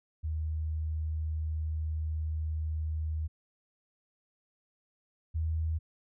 sine tone pair in turn, 78.3 / 79.99 Hz, D#2 / D#2, +11 / +48 cents, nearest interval unison, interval 37 cents, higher second, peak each -30 / -28 dBFS, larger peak second, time 0.23-3.28 / 5.34-5.79 s, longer first, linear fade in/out 20 ms, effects none

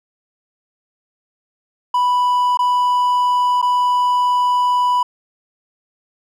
triangle tone with dropouts, 987.8 Hz, B5, in tune, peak -11 dBFS, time 1.94-5.03 s, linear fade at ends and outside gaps 5 ms, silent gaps 2.573-2.59 / 3.617-3.625 s, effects none

